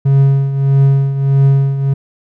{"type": "tone with tremolo", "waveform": "triangle", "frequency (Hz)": 137.4, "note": "C#3", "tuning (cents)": -15, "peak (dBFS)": -3, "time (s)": [0.05, 1.94], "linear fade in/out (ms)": 10, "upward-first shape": "triangle", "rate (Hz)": 1.6, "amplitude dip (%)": 70, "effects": []}